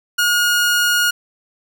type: tone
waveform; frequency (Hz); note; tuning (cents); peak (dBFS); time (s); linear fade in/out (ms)
sawtooth; 1435; F6; +47; -10; 0.18-1.11; 10
effects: 8-bit